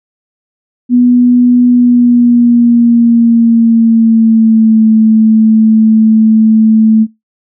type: tone with pitch glide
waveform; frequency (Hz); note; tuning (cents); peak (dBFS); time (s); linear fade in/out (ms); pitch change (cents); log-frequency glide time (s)
sine; 245.3 to 219.8; B3 to A3; -12 to -2; -3; 0.89-7.07; 50; -190; 1.68-4.86
effects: noise-tail reverb RT60 0.2 s tail -25 dB re dry